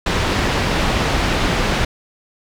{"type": "low-pass noise", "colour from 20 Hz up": "pink", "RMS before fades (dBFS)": -18, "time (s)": [0.06, 1.85], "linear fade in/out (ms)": 5, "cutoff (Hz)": 4100, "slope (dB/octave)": 12, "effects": []}